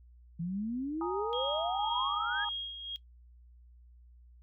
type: exponential sweep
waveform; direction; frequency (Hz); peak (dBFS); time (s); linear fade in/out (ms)
sine; up; 162.5 to 1704; -32; 0.39-2.45; 10
type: chord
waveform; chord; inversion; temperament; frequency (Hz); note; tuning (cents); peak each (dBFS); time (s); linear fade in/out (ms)
sine; Ab suspended second; none; equal; 830.6 / 932.3 / 1244.5; Ab5 / Bb5 / Eb6; 0 / 0 / 0; -39; 1.01-2.49; 2
type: tone with tremolo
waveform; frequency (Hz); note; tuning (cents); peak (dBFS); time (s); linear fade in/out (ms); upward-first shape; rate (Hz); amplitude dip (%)
sine; 3264; G#7; -31; -34; 1.33-2.96; 0; sine; 1.9; 60
effects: noise-tail reverb RT60 0.1 s tail -18 dB re dry + added 60 Hz sine -54 dBFS peak until 4.42 s